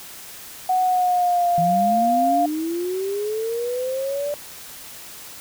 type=tone with pitch glide; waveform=sine; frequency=740 to 699.3 Hz; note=F#5 to F5; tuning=0 to +2 cents; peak=-16 dBFS; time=0.69-2.46 s; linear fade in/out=5 ms; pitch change=-98 cents; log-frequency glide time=0.81-1.47 s
type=linear sweep; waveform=sine; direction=up; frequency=161.5 to 587.3 Hz; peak=-22 dBFS; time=1.58-4.34 s; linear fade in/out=0 ms
effects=white hiss -39 dBFS RMS until 5.4 s